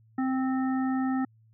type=harmonic tone; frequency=261.6 Hz; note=C4; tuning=in tune; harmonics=1 / 3 / 5 / 7; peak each=-25 / -35 / -39 / -42 dBFS; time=0.18-1.25 s; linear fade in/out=5 ms; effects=added 111 Hz sine -57 dBFS peak until 1.53 s